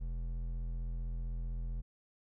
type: tone with hard clipping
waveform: triangle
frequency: 42.17 Hz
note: E1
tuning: 40 cents sharp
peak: -37 dBFS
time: 0-1.82 s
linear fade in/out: 20 ms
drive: 12 dB
effects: none